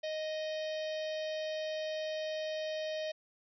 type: harmonic tone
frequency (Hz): 622.3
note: D#5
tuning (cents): 0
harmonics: 1 / 3 / 4 / 5 / 6 / 7 / 8 / 9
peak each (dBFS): -35 / -48 / -50 / -48 / -50 / -55 / -55 / -55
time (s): 0.03-3.12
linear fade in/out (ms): 10
effects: none